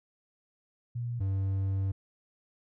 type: tone pair in turn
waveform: sine / triangle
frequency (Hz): 119.6 / 96.79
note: A#2 / G2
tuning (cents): +45 / -21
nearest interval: major third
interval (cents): 366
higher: first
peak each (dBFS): -31 / -25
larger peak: second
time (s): 0.95-1.2 / 1.2-1.92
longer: second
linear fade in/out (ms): 10
effects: none